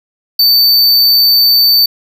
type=tone; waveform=square; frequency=4561 Hz; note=C#8; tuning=49 cents sharp; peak=-6 dBFS; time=0.39-1.86 s; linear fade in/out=5 ms; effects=none